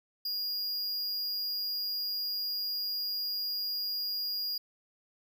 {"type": "tone", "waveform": "square", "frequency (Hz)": 4848, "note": "D#8", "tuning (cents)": -46, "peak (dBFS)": -32, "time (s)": [0.25, 4.58], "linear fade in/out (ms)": 5, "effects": []}